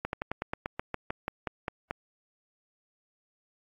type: slowing click train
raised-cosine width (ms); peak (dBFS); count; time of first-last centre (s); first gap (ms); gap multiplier
0.5; -16; 14; 0.05-1.909; 81; 1.09
effects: AAC 48 kbps